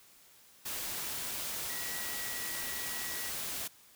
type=tone in noise; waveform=sine; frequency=1928 Hz; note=B6; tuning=42 cents flat; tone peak=-44 dBFS; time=1.69-3.3 s; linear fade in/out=10 ms; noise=white; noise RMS=-38 dBFS; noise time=0.65-3.68 s; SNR=-9 dB; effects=white hiss -60 dBFS RMS until 3.95 s